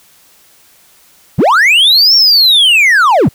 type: linear two-way sweep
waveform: triangle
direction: up then down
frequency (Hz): 82.41 to 5550 to 82.41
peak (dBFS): -3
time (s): 1.38-3.29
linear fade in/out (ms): 10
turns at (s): 2.15
effects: white hiss -46 dBFS RMS until 3.34 s